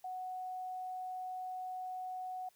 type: tone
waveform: sine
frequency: 740 Hz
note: F#5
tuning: in tune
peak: -39 dBFS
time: 0.04-2.49 s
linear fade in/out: 5 ms
effects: white hiss -70 dBFS RMS until 2.55 s